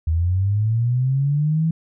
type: linear sweep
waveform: sine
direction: up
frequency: 77.78 to 164.5 Hz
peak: -16 dBFS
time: 0.07-1.71 s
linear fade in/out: 5 ms
effects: none